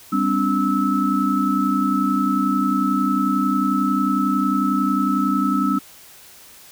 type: tone cluster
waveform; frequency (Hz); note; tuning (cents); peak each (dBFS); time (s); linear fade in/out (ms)
sine; 198 / 257.8 / 288.9 / 1304; G3 / C4 / D4 / E6; +18 / -26 / -28 / -19; -22; 0.12-5.79; 10
effects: white hiss -45 dBFS RMS until 6.71 s